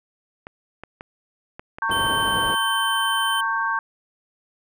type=clicks; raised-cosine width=0.5 ms; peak=-21 dBFS; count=5; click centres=0.469 / 0.836 / 1.009 / 1.595 / 1.785 s
type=chord; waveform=sine; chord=G diminished; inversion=first; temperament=equal with one note detuned; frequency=912.1 / 1108.7 / 1568 Hz; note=Bb5 / Db6 / G6; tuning=-38 / 0 / 0 cents; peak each=-26 / -25 / -24 dBFS; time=1.82-3.79 s; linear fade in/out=2 ms
type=low-pass noise; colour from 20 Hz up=white; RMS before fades=-31 dBFS; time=1.89-2.55 s; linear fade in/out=2 ms; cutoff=600 Hz; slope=12 dB/octave
type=tone; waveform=square; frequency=3083 Hz; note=G7; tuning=29 cents flat; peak=-25 dBFS; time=1.91-3.41 s; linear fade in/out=5 ms
effects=none